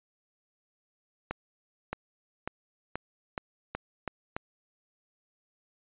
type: accelerating click train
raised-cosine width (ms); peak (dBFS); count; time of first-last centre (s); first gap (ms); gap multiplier
0.5; -17; 8; 1.31-4.365; 620; 0.88
effects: resampled to 8000 Hz